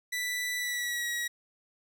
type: tone with pitch glide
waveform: sawtooth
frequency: 1975.5 to 1912.6 Hz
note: B6 to A#6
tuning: 0 to +44 cents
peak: -27 dBFS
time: 0.12-1.28 s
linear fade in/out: 10 ms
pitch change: -56 cents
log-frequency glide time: 0.57-1.06 s
effects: none